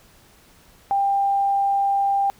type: tone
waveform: sine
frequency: 794 Hz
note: G5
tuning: 22 cents sharp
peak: -17 dBFS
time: 0.91-2.3 s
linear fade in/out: 0 ms
effects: pink hiss -53 dBFS RMS until 2.39 s